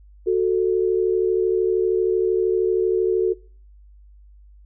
sine tone pair together, 369.8 / 442.7 Hz, F#4 / A4, -1 / +11 cents, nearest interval minor third, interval 312 cents, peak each -18 / -20 dBFS, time 0.26-3.34 s, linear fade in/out 20 ms, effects noise-tail reverb RT60 0.4 s tail -22 dB re dry + added 50 Hz sine -45 dBFS peak until 4.65 s

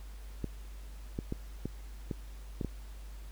clicks, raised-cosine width 3 ms, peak -21 dBFS, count 7, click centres 0.443 / 1.189 / 1.324 / 1.656 / 2.112 / 2.612 / 2.647 s, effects added 50 Hz sine -43 dBFS peak until 3.31 s + pink hiss -58 dBFS RMS until 3.31 s

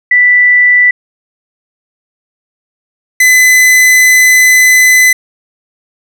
sine / 45% pulse tone pair in turn, 1975.5 / 2015 Hz, B6 / B6, 0 / +34 cents, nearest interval unison, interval 34 cents, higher second, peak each -3 dBFS, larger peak neither, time 0.11-0.91 / 3.2-5.13 s, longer second, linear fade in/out 5 ms, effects none

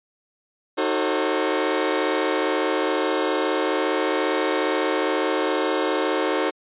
sawtooth chord, D# diminished seventh, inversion none, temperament just, 311.1 / 373.4 / 448 / 537.6 Hz, D#4 / F#4 / A4 / C5, 0 / +16 / +31 / +47 cents, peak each -22 dBFS, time 0.77-6.51 s, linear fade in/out 20 ms, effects resampled to 8000 Hz

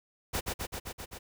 pink noise with echo, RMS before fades -31 dBFS, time 0.33-0.41 s, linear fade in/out 20 ms, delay 130 ms, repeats 6, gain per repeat -2 dB, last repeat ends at 1.19 s, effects none

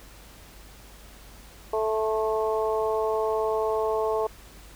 harmonic tone with a mistuned harmonic, 219 Hz, A3, 8 cents flat, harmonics 2 / 3 / 4 / 5, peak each -25 / -29 / -31 / -33 dBFS, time 1.73-4.27 s, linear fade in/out 5 ms, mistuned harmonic 5, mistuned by -16 cents, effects added 50 Hz sine -49 dBFS peak until 4.75 s + pink hiss -50 dBFS RMS until 4.75 s

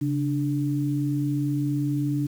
sine tone pair together, 138.59 / 293.7 Hz, C#3 / D4, 0 / 0 cents, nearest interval octave + minor second, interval 1300 cents, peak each -25 dBFS, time 0.01-2.27 s, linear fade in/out 10 ms, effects 8-bit

